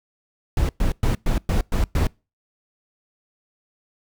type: noise bursts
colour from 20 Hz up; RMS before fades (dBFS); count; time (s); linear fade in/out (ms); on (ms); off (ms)
brown; -19; 7; 0.57-2.07; 2; 120; 110
effects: noise-tail reverb RT60 0.3 s tail -26 dB re dry